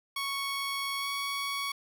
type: tone with pitch glide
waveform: 15% pulse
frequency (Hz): 1109 to 1118.7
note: C#6 to C#6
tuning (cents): 0 to +15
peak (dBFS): -25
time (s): 0.16-1.72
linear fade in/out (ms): 5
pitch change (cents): +15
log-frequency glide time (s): 0.98-1.08
effects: none